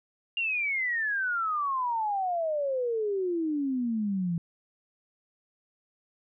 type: exponential sweep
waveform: sine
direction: down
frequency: 2816 to 164.81 Hz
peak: -26 dBFS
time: 0.37-4.38 s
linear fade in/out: 2 ms
effects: none